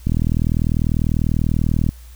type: click train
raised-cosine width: 5 ms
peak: -6 dBFS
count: 74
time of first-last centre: 0.07-1.89 s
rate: 40.1 Hz
effects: added 60 Hz sine -37 dBFS peak until 2.15 s + white hiss -50 dBFS RMS until 2.15 s